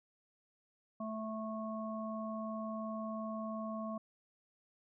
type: harmonic tone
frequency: 219.3 Hz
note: A3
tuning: 6 cents flat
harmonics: 1 / 3 / 5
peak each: -40 / -43 / -45 dBFS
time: 1-3.98 s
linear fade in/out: 5 ms
effects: none